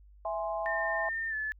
sine chord, E augmented, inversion none, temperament equal, 659.3 / 830.6 / 1046.5 Hz, E5 / G#5 / B#5, 0 / 0 / 0 cents, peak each -33 / -36 / -38 dBFS, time 0.25-1.09 s, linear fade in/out 2 ms
sine tone with pitch glide, 1811 to 1730.2 Hz, A6 to A6, +49 to -30 cents, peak -31 dBFS, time 0.66-1.52 s, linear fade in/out 0 ms, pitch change -79 cents, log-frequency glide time 1.29-1.35 s
effects added 50 Hz sine -53 dBFS peak until 1.59 s

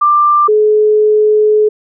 sine tone pair in turn, 1185 / 426 Hz, D6 / G#4, +15 / +44 cents, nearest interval octave + tritone, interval 1771 cents, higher first, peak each -6 dBFS, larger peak neither, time 0.01-0.48 / 0.48-1.69 s, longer second, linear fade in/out 10 ms, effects none

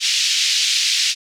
white band-pass noise, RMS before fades -18 dBFS, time 0-1.15 s, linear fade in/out 50 ms, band 2500 to 5700 Hz, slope 24 dB/octave, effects none

